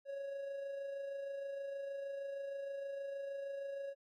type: tone with amplitude modulation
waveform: triangle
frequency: 554.4 Hz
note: C#5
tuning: in tune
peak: -37 dBFS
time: 0.05-3.95 s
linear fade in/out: 50 ms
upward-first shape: sine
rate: 26.4 Hz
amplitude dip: 35%
effects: none